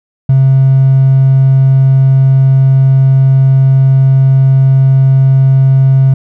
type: tone with hard clipping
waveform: triangle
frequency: 133.9 Hz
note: C3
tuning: 40 cents sharp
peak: -4 dBFS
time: 0.29-6.14 s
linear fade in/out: 5 ms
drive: 4 dB
effects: none